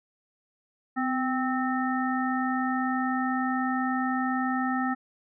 harmonic tone with a mistuned harmonic, 261 Hz, C4, 4 cents flat, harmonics 1 / 3 / 5 / 7, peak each -27 / -31 / -32 / -34 dBFS, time 0.96-4.95 s, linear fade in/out 20 ms, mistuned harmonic 1, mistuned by -36 cents, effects none

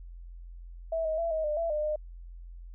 sine tone with pitch steps, 653 / 631 / 670 / 633 / 601 / 668 / 603 / 608 Hz, E5 / D#5 / E5 / D#5 / D5 / E5 / D5 / D#5, -17 / +24 / +28 / +30 / +40 / +23 / +46 / -40 cents, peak -27 dBFS, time 0.92-1.96 s, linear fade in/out 5 ms, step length 130 ms, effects added 43 Hz sine -42 dBFS peak until 2.74 s

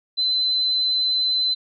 sine tone, 4045 Hz, B7, 41 cents sharp, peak -18 dBFS, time 0.17-1.55 s, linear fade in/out 20 ms, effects none

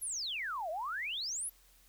sine exponential two-way sweep, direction down then up, 11840 to 608 to 11840 Hz, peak -35 dBFS, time 0.01-1.5 s, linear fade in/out 20 ms, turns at 0.7 s, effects added 43 Hz sine -65 dBFS peak until 1.88 s + white hiss -65 dBFS RMS until 1.88 s

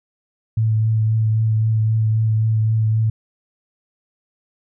sine tone with vibrato, 110.2 Hz, A2, 3 cents sharp, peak -14 dBFS, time 0.57-3.1 s, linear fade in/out 5 ms, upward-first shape triangle, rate 3.8 Hz, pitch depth 19 cents each way, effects none

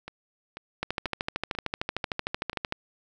two click trains, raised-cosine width 0.3 ms, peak -22 / -12 dBFS, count 6 / 26, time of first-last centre 0.08-2.531 / 0.83-2.724 s, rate 2.04 / 13.2 Hz, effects none

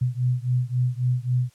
sine beating tone pair, 123.47 / 127.17 Hz, B2 / C3, 0 / -49 cents, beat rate 3.7 Hz, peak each -23 / -24 dBFS, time 0.01-1.5 s, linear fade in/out 10 ms, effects white hiss -60 dBFS RMS until 1.54 s + low-pass 10000 Hz 12 dB/octave

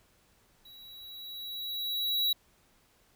square tone with level ramp, 3897 Hz, B7, 24 cents flat, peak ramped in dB -51 to -25 dBFS, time 0.65-2.33 s, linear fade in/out 5 ms, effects pink hiss -66 dBFS RMS until 3.15 s

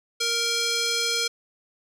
square tone with band-pass filter, 466.2 Hz, A#4, in tune, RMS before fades -25 dBFS, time 0.2-1.28 s, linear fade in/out 10 ms, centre 4800 Hz, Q 1.5, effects none

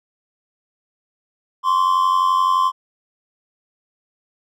triangle tone pair together, 1044.4 / 1136 Hz, C6 / C#6, -3 / +42 cents, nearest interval minor second, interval 145 cents, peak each -13 / -19 dBFS, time 1.63-2.72 s, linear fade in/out 50 ms, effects none

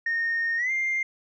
sine tone with pitch glide, 1842 to 2104 Hz, A#6 to C7, -21 to +9 cents, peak -22 dBFS, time 0.06-1.03 s, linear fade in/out 5 ms, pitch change +230 cents, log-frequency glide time 0.57-0.71 s, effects tanh soft clip ceiling -20 dBFS

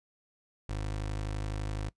25% pulse tone, 51.91 Hz, G#1, in tune, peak -29 dBFS, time 0.69-1.89 s, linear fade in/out 5 ms, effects noise-tail reverb RT60 0.1 s tail -20 dB re dry + resampled to 22050 Hz

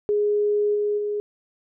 sine tone with level steps, 415.3 Hz, G#4, in tune, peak -18 / -20 / -23 dBFS, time 0.09-1.2 s, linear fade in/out 0 ms, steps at 0.74 / 0.97 s, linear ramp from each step 20 ms, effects none

